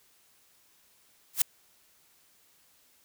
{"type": "noise with exponential growth", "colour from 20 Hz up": "blue", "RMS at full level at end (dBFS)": -17, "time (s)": [1.33, 1.42], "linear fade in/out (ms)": 5, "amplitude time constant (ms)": 18, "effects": ["white hiss -64 dBFS RMS until 3.04 s"]}